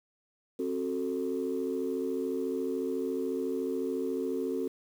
sine chord, F# diminished, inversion second, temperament just, 266.4 / 370 / 444 Hz, C4 / F#4 / A4, +31 / 0 / +16 cents, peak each -33 dBFS, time 0.59-4.68 s, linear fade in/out 5 ms, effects tanh soft clip ceiling -22 dBFS + 9-bit

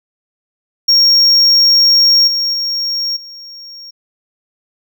triangle tone with level steps, 5560 Hz, F8, 9 cents flat, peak -5 / -12 / -14 / -29 dBFS, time 0.88-3.91 s, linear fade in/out 10 ms, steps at 2.27 / 2.53 / 3.16 s, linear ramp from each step 10 ms, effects none

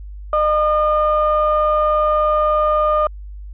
sine tone pair together, 608.4 / 1215 Hz, D#5 / D#6, -39 / -42 cents, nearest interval octave, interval 1197 cents, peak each -15 / -15 dBFS, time 0.33-3.07 s, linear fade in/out 2 ms, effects tanh soft clip ceiling -7 dBFS + added 50 Hz sine -30 dBFS peak until 3.53 s

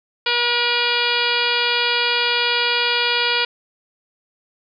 harmonic tone, 479.9 Hz, B4, 50 cents flat, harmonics 1 / 2 / 3 / 4 / 5 / 6 / 7 / 8 / 9 / 10, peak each -27 / -26 / -24 / -29 / -23 / -24 / -25 / -29 / -28 / -28 dBFS, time 0.26-3.45 s, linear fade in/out 5 ms, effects none

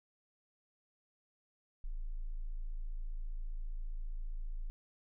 sine tone, 27.49 Hz, A0, 1 cent flat, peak -36 dBFS, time 1.84-4.7 s, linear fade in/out 0 ms, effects none

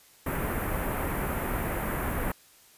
pink band-stop noise, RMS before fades -30 dBFS, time 0.26-2.32 s, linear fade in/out 5 ms, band 2100 to 12000 Hz, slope 24 dB/octave, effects white hiss -57 dBFS RMS until 2.77 s + resampled to 32000 Hz

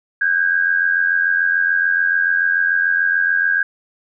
sine tone pair together, 1536 / 1622.9 Hz, G6 / G#6, -36 / -40 cents, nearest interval minor second, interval 96 cents, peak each -19 / -15 dBFS, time 0.21-3.63 s, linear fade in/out 5 ms, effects none

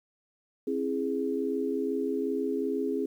sine chord, C augmented, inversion none, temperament equal with one note detuned, 267.1 / 329.6 / 415.3 Hz, C4 / E4 / G#4, +36 / 0 / 0 cents, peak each -31 / -34 / -30 dBFS, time 0.67-3.06 s, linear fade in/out 5 ms, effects 10-bit

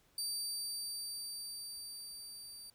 25% pulse tone with level ramp, 4646 Hz, D8, 20 cents flat, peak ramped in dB -31 to -44 dBFS, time 0.18-2.7 s, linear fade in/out 2 ms, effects pink hiss -70 dBFS RMS until 2.74 s

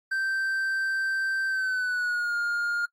triangle tone with pitch glide, 1561 to 1415 Hz, G6 to F6, -8 to +22 cents, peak -23 dBFS, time 0.11-2.86 s, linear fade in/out 10 ms, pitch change -170 cents, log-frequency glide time 1.47-2.36 s, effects noise-tail reverb RT60 0.1 s tail -25 dB re dry + AAC 48 kbps

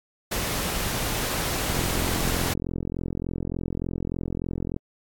pink noise, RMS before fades -27 dBFS, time 0.31-2.54 s, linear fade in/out 10 ms
click train, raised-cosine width 3 ms, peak -16 dBFS, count 134, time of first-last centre 1.7-4.765 s, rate 43.4 Hz
effects AAC 64 kbps

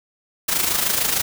white noise with amplitude modulation, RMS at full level -18 dBFS, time 0.48-1.22 s, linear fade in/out 10 ms, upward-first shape sine, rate 26.5 Hz, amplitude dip 60%, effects none

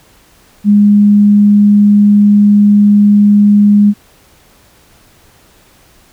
sine tone, 205.7 Hz, G#3, 16 cents flat, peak -3 dBFS, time 0.64-3.94 s, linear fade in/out 50 ms, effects pink hiss -46 dBFS RMS until 6.12 s

